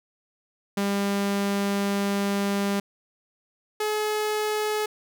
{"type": "tone pair in turn", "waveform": "sawtooth", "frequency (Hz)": [200, 425.6], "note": ["G3", "G#4"], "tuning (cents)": [35, 42], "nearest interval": "octave + minor second", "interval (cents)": 1307, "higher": "second", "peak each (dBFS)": [-19, -20], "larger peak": "first", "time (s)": [[0.77, 2.8], [3.8, 4.86]], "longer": "first", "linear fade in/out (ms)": 5, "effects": []}